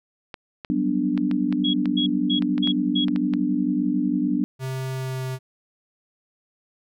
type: clicks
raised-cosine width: 0.3 ms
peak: -18 dBFS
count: 12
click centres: 0.342 / 0.648 / 1.177 / 1.313 / 1.526 / 1.857 / 2.423 / 2.58 / 2.674 / 3.083 / 3.161 / 3.337 s
type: chord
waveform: sine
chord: G major seventh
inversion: third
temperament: equal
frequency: 185 / 196 / 246.9 / 293.7 Hz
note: F#3 / G3 / B3 / D4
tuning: 0 / 0 / 0 / 0 cents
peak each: -28 / -29 / -24 / -23 dBFS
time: 0.7-4.44 s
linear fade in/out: 0 ms
type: tone bursts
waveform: sine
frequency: 3322 Hz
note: G#7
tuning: in tune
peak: -22 dBFS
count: 5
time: 1.64-3.05 s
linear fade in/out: 10 ms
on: 98 ms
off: 230 ms
type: tone with pitch glide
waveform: square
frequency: 131.4 to 130.19 Hz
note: C3 to C3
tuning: +8 to -8 cents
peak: -27 dBFS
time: 4.59-5.39 s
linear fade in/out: 50 ms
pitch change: -16 cents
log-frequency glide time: 4.91-5.25 s
effects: none